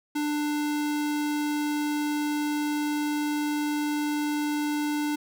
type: tone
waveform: square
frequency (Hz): 296.7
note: D4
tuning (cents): +18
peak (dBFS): -26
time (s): 0.15-5.16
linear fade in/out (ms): 10
effects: none